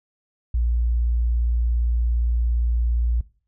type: tone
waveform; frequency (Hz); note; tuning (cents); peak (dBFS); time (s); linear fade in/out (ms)
sine; 58.7; A#1; +13; -18; 0.54-3.21; 5
effects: noise-tail reverb RT60 0.4 s tail -19 dB re dry